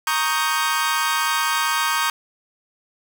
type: chord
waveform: sawtooth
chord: Eb dominant seventh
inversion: second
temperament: equal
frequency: 932.3 / 1108.7 / 1244.5 / 1568 Hz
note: Bb5 / Db6 / Eb6 / G6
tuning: 0 / 0 / 0 / 0 cents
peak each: -21 dBFS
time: 0.07-2.1 s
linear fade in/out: 2 ms
effects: none

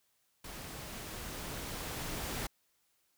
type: noise with level ramp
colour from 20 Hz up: pink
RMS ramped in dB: -46 to -38 dBFS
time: 0.44-2.47 s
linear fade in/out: 5 ms
effects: white hiss -75 dBFS RMS until 3.17 s

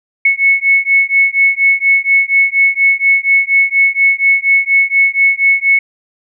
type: beating tone pair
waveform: sine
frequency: 2200 / 2204.2 Hz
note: C#7 / C#7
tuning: -14 / -10 cents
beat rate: 4.2 Hz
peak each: -11 dBFS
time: 0.25-5.79 s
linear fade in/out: 5 ms
effects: none

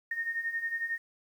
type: beating tone pair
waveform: sine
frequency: 1832 / 1843 Hz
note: A#6 / A#6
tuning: -31 / -20 cents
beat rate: 11 Hz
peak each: -37 / -32 dBFS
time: 0.11-0.98 s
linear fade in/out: 5 ms
effects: 10-bit

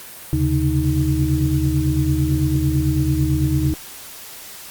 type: tone cluster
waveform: sine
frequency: 76.6 / 133.2 / 142.2 / 312.3 Hz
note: D#2 / C3 / C#3 / D#4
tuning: -27 / +31 / +45 / +7 cents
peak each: -21 dBFS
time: 0.33-3.74 s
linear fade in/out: 0 ms
effects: white hiss -37 dBFS RMS until 4.7 s + Opus 48 kbps

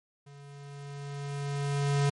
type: tone with level ramp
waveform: square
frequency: 141.8 Hz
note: C#3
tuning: 40 cents sharp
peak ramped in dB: -49 to -23 dBFS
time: 0.26-2.1 s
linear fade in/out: 10 ms
effects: MP3 48 kbps

